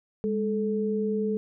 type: tone pair together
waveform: sine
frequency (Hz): 205 / 434.6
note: G#3 / A4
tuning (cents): -22 / -21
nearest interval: octave + minor second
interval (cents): 1301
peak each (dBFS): -27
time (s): 0.24-1.37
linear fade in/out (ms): 0
effects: none